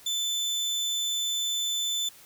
30% pulse tone, 3520 Hz, A7, in tune, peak -24 dBFS, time 0.06-2.09 s, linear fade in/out 5 ms, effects white hiss -52 dBFS RMS until 2.25 s

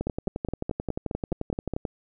two click trains, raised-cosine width 2 ms, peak -15 / -15 dBFS, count 22 / 9, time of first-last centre 0.01-1.852 / 0.07-1.737 s, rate 11.4 / 4.8 Hz, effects none

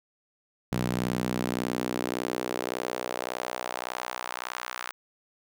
sawtooth tone with high-pass filter sweep, 61.74 Hz, B1, in tune, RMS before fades -32 dBFS, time 0.72-4.92 s, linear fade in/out 0 ms, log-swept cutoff 150 to 1300 Hz, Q 1.5, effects none

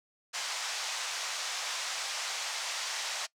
white band-pass noise, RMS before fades -36 dBFS, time 0.33-3.27 s, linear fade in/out 20 ms, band 640 to 6800 Hz, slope 24 dB/octave, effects noise-tail reverb RT60 0.1 s tail -21 dB re dry

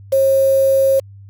sine tone with quantisation, 540 Hz, C#5, 45 cents flat, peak -10 dBFS, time 0.12-1 s, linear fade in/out 10 ms, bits 5, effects added 99 Hz sine -36 dBFS peak until 1.29 s

